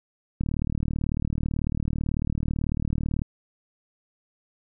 click train, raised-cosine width 5 ms, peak -14 dBFS, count 108, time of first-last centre 0.41-3.218 s, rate 38.1 Hz, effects none

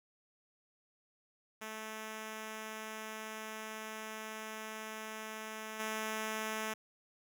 5% pulse tone with level steps, 218.1 Hz, A3, 15 cents flat, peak -31 / -25 dBFS, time 1.61-6.74 s, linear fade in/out 10 ms, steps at 5.79 s, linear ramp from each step 10 ms, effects none

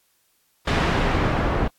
pink noise with low-pass filter sweep, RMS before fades -21 dBFS, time 0.67-1.68 s, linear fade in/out 5 ms, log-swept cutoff 3100 to 1200 Hz, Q 0.71, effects white hiss -65 dBFS RMS until 1.78 s + AAC 64 kbps

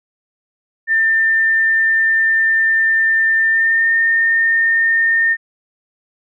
sine tone with pitch glide, 1795 to 1822.2 Hz, A6 to A#6, +34 to -40 cents, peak -11 dBFS, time 0.87-5.37 s, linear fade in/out 50 ms, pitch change +26 cents, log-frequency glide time 3.41-3.91 s, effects none

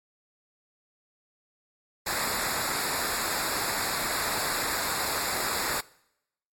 pink noise with comb filter, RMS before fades -29 dBFS, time 2.06-5.81 s, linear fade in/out 10 ms, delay 0.33 ms, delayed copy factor -0.85, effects noise-tail reverb RT60 0.8 s tail -22 dB re dry + MP3 64 kbps

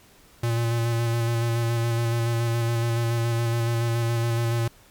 square tone with vibrato, 116.6 Hz, A#2, 1 cent sharp, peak -22 dBFS, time 0.43-4.68 s, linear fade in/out 5 ms, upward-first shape square, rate 7.1 Hz, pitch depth 17 cents each way, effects pink hiss -54 dBFS RMS until 4.9 s + MP3 96 kbps

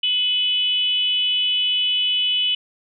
sine tone with frequency modulation, 2983 Hz, F#7, 13 cents sharp, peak -17 dBFS, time 0.03-2.55 s, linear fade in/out 5 ms, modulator 429 Hz, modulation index 0.51, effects none

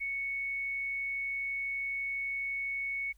sine tone, 2217 Hz, C#7, in tune, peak -32 dBFS, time 0-3.13 s, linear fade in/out 20 ms, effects added 50 Hz sine -59 dBFS peak until 3.17 s + white hiss -73 dBFS RMS until 3.17 s

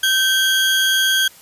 40% pulse tone pair together, 1551 / 3286 Hz, G6 / G#7, -19 / -19 cents, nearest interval octave + minor second, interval 1300 cents, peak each -16 dBFS, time 0.03-1.28 s, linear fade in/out 5 ms, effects white hiss -45 dBFS RMS until 1.41 s + resampled to 32000 Hz

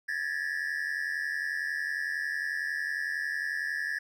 triangle tone cluster, 1661 / 1752 / 1896 Hz, G#6 / A6 / A#6, 0 / -8 / +29 cents, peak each -33 / -31 / -36 dBFS, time 0.08-3.99 s, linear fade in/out 10 ms, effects none

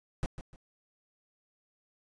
brown noise with echo, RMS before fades -30 dBFS, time 0.23-0.26 s, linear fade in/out 0 ms, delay 150 ms, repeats 2, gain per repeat -11 dB, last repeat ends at 0.56 s, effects resampled to 22050 Hz

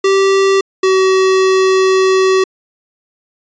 square tone pair in turn, 389.2 / 378.8 Hz, G4 / F#4, -12 / +41 cents, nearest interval unison, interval 47 cents, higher first, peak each -9 dBFS, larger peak neither, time 0.04-0.61 / 0.83-2.44 s, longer second, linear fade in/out 5 ms, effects resampled to 16000 Hz

